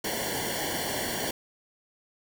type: noise with comb filter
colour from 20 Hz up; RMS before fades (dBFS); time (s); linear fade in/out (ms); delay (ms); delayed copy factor
pink; -31; 0.04-1.31; 5; 0.79; -1
effects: none